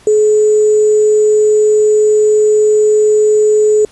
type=tone with sample-and-hold; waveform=sine; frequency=425.8 Hz; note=G#4; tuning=43 cents sharp; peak=-6 dBFS; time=0.07-3.85 s; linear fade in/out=2 ms; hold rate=7350 Hz; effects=pink hiss -44 dBFS RMS until 3.91 s + resampled to 24000 Hz